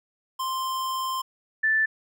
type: tone pair in turn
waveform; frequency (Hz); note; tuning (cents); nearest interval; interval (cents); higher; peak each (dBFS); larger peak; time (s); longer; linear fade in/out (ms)
square / sine; 1046.5 / 1760; C6 / A6; 0 / 0; major sixth; 900; second; -27 / -19; second; 0.39-1.22 / 1.63-1.86; first; 10
effects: none